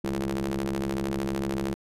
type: ring-modulated tone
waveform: sawtooth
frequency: 68.4 Hz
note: C#2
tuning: 23 cents flat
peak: -20 dBFS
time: 0.04-1.74 s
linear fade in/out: 0 ms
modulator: 267 Hz
effects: resampled to 32000 Hz